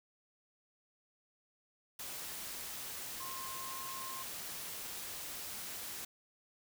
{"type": "tone in noise", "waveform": "sine", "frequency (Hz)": 1060, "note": "C6", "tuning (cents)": 22, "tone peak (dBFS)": -45, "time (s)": [3.2, 4.23], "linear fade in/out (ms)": 5, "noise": "white", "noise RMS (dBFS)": -44, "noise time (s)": [1.99, 6.05], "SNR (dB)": -4, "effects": []}